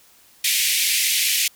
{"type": "band-pass noise", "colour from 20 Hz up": "pink", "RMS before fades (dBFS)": -20, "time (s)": [0.44, 1.48], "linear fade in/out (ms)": 5, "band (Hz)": [2100, 16000], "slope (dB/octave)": 48, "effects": ["white hiss -53 dBFS RMS until 1.55 s"]}